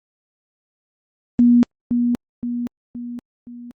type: tone with echo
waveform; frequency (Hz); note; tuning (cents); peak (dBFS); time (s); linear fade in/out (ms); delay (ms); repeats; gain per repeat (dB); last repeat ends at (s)
sine; 240.7; B3; -44; -9; 1.39-1.63; 0; 520; 4; -6; 3.71
effects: Opus 24 kbps